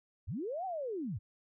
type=linear two-way sweep; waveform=sine; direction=up then down; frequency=57.6 to 780 to 75.7 Hz; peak=-35 dBFS; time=0.27-1.19 s; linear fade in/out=20 ms; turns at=0.65 s; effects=none